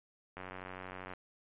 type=click train; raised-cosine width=0.5 ms; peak=-29 dBFS; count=72; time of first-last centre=0.37-1.136 s; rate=92.7 Hz; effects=resampled to 8000 Hz